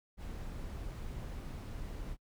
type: noise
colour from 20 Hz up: brown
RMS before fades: -42 dBFS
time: 0.17-2.17 s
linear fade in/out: 50 ms
effects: noise-tail reverb RT60 0.1 s tail -25 dB re dry